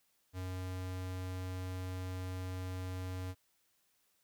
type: tone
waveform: square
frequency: 92.3 Hz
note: F#2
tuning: 4 cents flat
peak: -39 dBFS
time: 0.33-3.35 s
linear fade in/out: 50 ms
effects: white hiss -75 dBFS RMS until 4.23 s